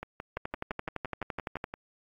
two click trains, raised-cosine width 0.5 ms, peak -22 / -18 dBFS, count 11 / 16, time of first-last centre 0.03-1.739 / 0.37-1.641 s, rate 5.85 / 11.8 Hz, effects AAC 64 kbps

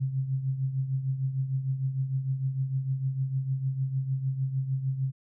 sine tone with tremolo, 133.3 Hz, C3, 33 cents sharp, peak -23 dBFS, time 0-5.12 s, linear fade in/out 20 ms, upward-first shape triangle, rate 6.6 Hz, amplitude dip 70%, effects none

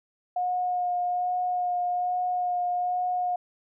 sine tone with vibrato, 719 Hz, F#5, 50 cents flat, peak -24 dBFS, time 0.36-3.36 s, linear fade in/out 5 ms, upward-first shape sine, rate 1.2 Hz, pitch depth 14 cents each way, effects none

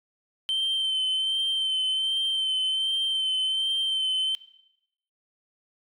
sine tone with vibrato, 3100 Hz, G7, 20 cents flat, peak -21 dBFS, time 0.49-4.35 s, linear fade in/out 0 ms, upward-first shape sine, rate 1.3 Hz, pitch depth 25 cents each way, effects noise-tail reverb RT60 0.8 s tail -19 dB re dry + tanh soft clip ceiling -22 dBFS

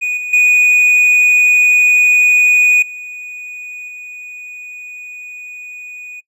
triangle tone with level steps, 2472 Hz, D#7, 12 cents flat, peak -13 / -18 / -5 / -24 / -26 dBFS, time 0.01-6.21 s, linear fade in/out 20 ms, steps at 0.17 / 0.33 / 2.82 / 3.88 s, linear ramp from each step 5 ms, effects noise-tail reverb RT60 0.1 s tail -25 dB re dry + resampled to 32000 Hz

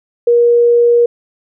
sine tone, 475.2 Hz, A#4, 33 cents sharp, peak -6 dBFS, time 0.27-1.06 s, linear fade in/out 5 ms, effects none

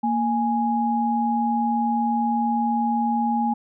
sine tone pair together, 232.1 / 831 Hz, A#3 / G#5, -7 / +1 cents, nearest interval octave + minor seventh, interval 2208 cents, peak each -22 dBFS, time 0.03-3.54 s, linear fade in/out 10 ms, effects none

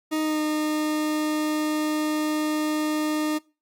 40% pulse tone with pitch glide, 311.1 to 305.8 Hz, D#4 to D#4, 0 to -30 cents, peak -22 dBFS, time 0.11-3.39 s, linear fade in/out 20 ms, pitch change -30 cents, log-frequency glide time 0.22-0.4 s, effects noise-tail reverb RT60 0.3 s tail -22 dB re dry + Opus 48 kbps

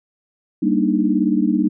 sine chord, Eb major seventh, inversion first, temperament equal with one note detuned, 196 / 233.1 / 292.8 / 311.1 Hz, G3 / Bb3 / D4 / Eb4, 0 / 0 / -5 / 0 cents, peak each -20 dBFS, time 0.62-1.69 s, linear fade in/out 10 ms, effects none

